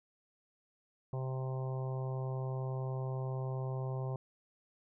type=harmonic tone; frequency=130.81 Hz; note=C3; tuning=in tune; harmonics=1 / 3 / 4 / 5 / 6 / 7 / 8; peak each=-35 / -45 / -47 / -49 / -51 / -52 / -53 dBFS; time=1.13-4.16 s; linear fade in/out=2 ms; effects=none